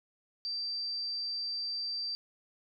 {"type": "tone", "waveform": "sine", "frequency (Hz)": 4681, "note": "D8", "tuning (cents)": -7, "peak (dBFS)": -33, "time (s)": [0.45, 2.15], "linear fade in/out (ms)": 0, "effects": []}